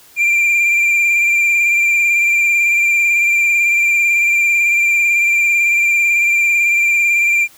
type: tone with vibrato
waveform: triangle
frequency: 2375 Hz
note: D7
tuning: 19 cents sharp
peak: -9 dBFS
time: 0.16-7.48 s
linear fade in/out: 50 ms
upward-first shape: sine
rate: 18 Hz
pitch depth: 25 cents each way
effects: white hiss -45 dBFS RMS until 7.57 s